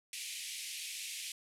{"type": "band-pass noise", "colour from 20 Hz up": "pink", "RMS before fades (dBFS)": -43, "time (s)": [0.13, 1.32], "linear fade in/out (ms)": 2, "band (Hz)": [2200, 12000], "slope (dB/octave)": 48, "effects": []}